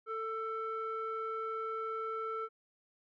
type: tone with low-pass filter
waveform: square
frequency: 444.3 Hz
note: A4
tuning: 17 cents sharp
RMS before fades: -38 dBFS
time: 0.06-2.49 s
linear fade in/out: 50 ms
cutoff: 1500 Hz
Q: 7.4
effects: none